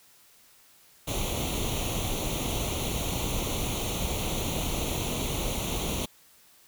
pink noise with comb filter, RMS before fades -30 dBFS, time 1.07-6.06 s, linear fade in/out 10 ms, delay 0.3 ms, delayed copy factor +0.8, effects white hiss -58 dBFS RMS until 6.67 s

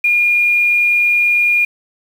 sine tone with quantisation, 2423 Hz, D#7, 47 cents flat, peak -10 dBFS, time 0.04-1.65 s, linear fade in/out 5 ms, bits 6, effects none

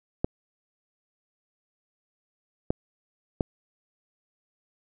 clicks, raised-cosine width 2 ms, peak -10 dBFS, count 3, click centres 0.245 / 2.705 / 3.408 s, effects none

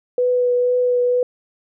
sine tone with vibrato, 493.9 Hz, B4, in tune, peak -14 dBFS, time 0.18-1.23 s, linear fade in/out 2 ms, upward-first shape triangle, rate 2.1 Hz, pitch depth 14 cents each way, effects none

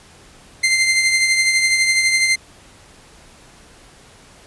sawtooth tone with tremolo, 2086 Hz, C7, 6 cents flat, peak -8 dBFS, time 0.63-2.36 s, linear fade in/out 10 ms, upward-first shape triangle, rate 12 Hz, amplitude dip 50%, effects pink hiss -46 dBFS RMS until 4.46 s + resampled to 24000 Hz

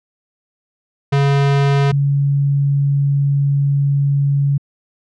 square / sine tone pair in turn, 140.1 / 140.7 Hz, C#3 / C#3, +19 / +26 cents, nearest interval unison, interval 7 cents, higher second, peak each -12 dBFS, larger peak neither, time 1.12-1.92 / 1.92-4.58 s, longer second, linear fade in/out 10 ms, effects low-pass 4000 Hz 12 dB/octave

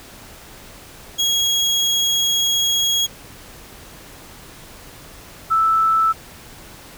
30% pulse / sine tone pair in turn, 3305 / 1317.3 Hz, G#7 / E6, -9 / -2 cents, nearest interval octave + major third, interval 1593 cents, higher first, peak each -13 dBFS, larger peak neither, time 1.18-3.07 / 5.5-6.13 s, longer first, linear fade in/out 20 ms, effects pink hiss -41 dBFS RMS until 6.97 s

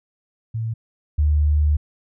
sine tone pair in turn, 112.8 / 74.72 Hz, A2 / D2, +44 / +30 cents, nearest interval perfect fifth, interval 714 cents, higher first, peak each -22 / -14 dBFS, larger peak second, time 0.54-0.74 / 1.18-1.77 s, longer second, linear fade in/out 10 ms, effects none

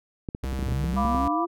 clicks, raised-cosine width 3 ms, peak -18 dBFS, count 12, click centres 0.288 / 0.349 / 0.444 / 0.529 / 0.592 / 0.628 / 0.686 / 0.723 / 0.843 / 0.937 / 1.051 / 1.147 s
square tone with pitch glide, 66.1 to 66.56 Hz, C2 to C2, +18 to +30 cents, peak -28 dBFS, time 0.43-1.28 s, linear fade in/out 5 ms, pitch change +12 cents, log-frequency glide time 0.66-1.17 s
sine linear sweep, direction up, 98.1 to 348.9 Hz, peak -26 dBFS, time 0.65-1.47 s, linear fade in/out 20 ms
sine chord, B diminished, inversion second, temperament equal, 698.5 / 987.8 / 1174.7 Hz, F5 / B5 / D6, 0 / 0 / 0 cents, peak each -28 dBFS, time 0.96-1.46 s, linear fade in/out 20 ms
effects none

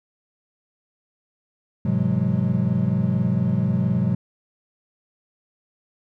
triangle tone cluster, 102.4 / 126.5 / 165.2 / 183.6 / 207.9 Hz, G#2 / B2 / E3 / F#3 / G#3, -24 / +42 / +4 / -13 / +2 cents, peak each -26 / -21 / -25 / -21 / -24 dBFS, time 1.85-4.15 s, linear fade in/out 5 ms, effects none

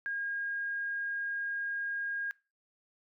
sine tone, 1625 Hz, G#6, 38 cents flat, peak -32 dBFS, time 0.06-2.31 s, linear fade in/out 0 ms, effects noise-tail reverb RT60 0.3 s tail -23 dB re dry

